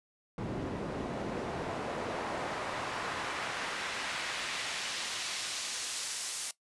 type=noise with band-pass filter sweep; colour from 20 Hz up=pink; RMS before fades=-37 dBFS; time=0.38-6.51 s; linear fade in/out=2 ms; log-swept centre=240 to 8600 Hz; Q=0.73; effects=noise-tail reverb RT60 0.1 s tail -17 dB re dry + resampled to 24000 Hz

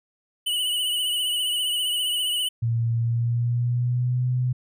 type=tone with vibrato; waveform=square; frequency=2959 Hz; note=F#7; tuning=1 cent flat; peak=-23 dBFS; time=0.46-2.49 s; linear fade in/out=10 ms; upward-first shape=triangle; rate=15 Hz; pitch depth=60 cents each way
type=tone with pitch glide; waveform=sine; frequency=115.9 to 125.66 Hz; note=A#2 to B2; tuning=-10 to +30 cents; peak=-20 dBFS; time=2.62-4.53 s; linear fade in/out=10 ms; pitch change=+140 cents; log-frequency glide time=2.98-4.26 s
effects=none

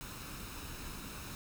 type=noise with comb filter; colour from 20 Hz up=pink; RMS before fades=-45 dBFS; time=0.01-1.35 s; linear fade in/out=0 ms; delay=0.76 ms; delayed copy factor=+0.5; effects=none

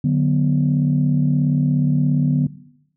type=chord; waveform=sine; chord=B minor; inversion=first; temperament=just; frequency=148.16 / 185.21 / 246.9 Hz; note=D3 / F#3 / B3; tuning=+16 / +2 / 0 cents; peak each=-16 / -22 / -19 dBFS; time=0.04-2.47 s; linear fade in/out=5 ms; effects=noise-tail reverb RT60 0.8 s tail -18 dB re dry + tanh soft clip ceiling -7 dBFS

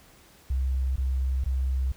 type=tone bursts; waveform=sine; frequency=65.41 Hz; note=C2; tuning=in tune; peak=-23 dBFS; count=3; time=0.5-1.92 s; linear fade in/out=5 ms; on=460 ms; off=20 ms; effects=pink hiss -55 dBFS RMS until 1.96 s

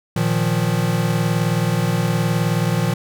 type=chord; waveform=square; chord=Bb suspended fourth; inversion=none; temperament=equal; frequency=116.54 / 155.56 / 174.61 Hz; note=Bb2 / Eb3 / F3; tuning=0 / 0 / 0 cents; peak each=-22 dBFS; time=0.16-2.94 s; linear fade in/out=5 ms; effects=none

